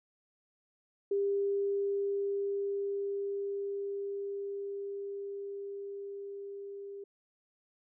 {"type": "tone with level ramp", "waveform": "sine", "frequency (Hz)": 399.4, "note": "G4", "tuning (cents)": 32, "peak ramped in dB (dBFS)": [-27, -41], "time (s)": [1.11, 7.04], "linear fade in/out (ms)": 5, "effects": []}